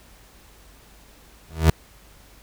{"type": "tone with exponential growth", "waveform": "30% pulse", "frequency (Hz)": 80.1, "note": "E2", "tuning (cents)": -49, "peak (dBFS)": -7, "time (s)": [1.48, 1.7], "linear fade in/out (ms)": 5, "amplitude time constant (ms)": 46, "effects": ["added 50 Hz sine -52 dBFS peak until 2.42 s", "pink hiss -52 dBFS RMS until 2.42 s"]}